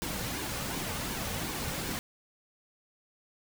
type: noise with flanger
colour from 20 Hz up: pink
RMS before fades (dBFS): -35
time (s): 0.02-1.99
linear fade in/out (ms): 0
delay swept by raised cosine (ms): 1.5 to 3.1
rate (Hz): 2.7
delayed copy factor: -0.5
effects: none